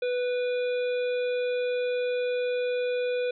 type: harmonic tone with a mistuned harmonic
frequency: 494.8 Hz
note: B4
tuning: 3 cents sharp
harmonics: 1 / 3 / 5 / 7 / 8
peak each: -25 / -40 / -39 / -45 / -48 dBFS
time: 0.02-3.31 s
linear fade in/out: 5 ms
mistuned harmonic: 5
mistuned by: -18 cents
effects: none